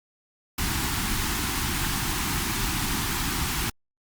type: band-stop noise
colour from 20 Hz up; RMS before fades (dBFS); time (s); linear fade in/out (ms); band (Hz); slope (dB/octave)
pink; -27; 0.58-3.7; 5; 370 to 790; 48
effects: Opus 48 kbps